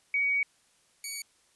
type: tone pair in turn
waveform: sine / 5% pulse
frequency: 2254 / 2254 Hz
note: C#7 / C#7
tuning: +28 / +28 cents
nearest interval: unison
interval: 0 cents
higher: neither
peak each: -24 dBFS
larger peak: neither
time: 0.14-0.43 / 1.04-1.22 s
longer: first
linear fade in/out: 2 ms
effects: white hiss -66 dBFS RMS until 1.55 s + resampled to 24000 Hz